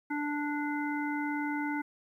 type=harmonic tone; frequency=293.7 Hz; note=D4; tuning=in tune; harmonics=1 / 3 / 5 / 7; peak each=-32 / -37 / -39 / -40 dBFS; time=0.1-1.82 s; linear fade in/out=10 ms; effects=11-bit